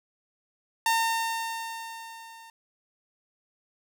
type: tone with level ramp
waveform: sawtooth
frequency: 910 Hz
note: A#5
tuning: 42 cents flat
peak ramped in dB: -17 to -43 dBFS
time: 0.86-2.5 s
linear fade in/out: 2 ms
effects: none